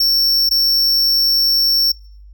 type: tone with dropouts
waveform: square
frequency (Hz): 5450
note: F8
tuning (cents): -43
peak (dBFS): -12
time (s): 0-1.92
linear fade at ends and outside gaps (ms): 5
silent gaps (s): 0.492-0.51
effects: noise-tail reverb RT60 0.6 s tail -26 dB re dry + added 50 Hz sine -37 dBFS peak until 2.33 s